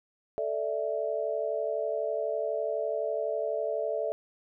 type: chord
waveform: sine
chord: A suspended fourth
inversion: none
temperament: equal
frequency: 440 / 587.3 / 659.3 Hz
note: A4 / D5 / E5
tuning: 0 / 0 / 0 cents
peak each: -33 / -32 / -32 dBFS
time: 0.38-4.12 s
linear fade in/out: 0 ms
effects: none